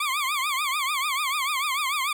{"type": "tone with vibrato", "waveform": "20% pulse", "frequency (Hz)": 1132, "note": "C#6", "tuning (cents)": 36, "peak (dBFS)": -19, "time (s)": [0, 2.13], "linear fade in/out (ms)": 5, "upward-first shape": "triangle", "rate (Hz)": 6.8, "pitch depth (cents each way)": 180, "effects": []}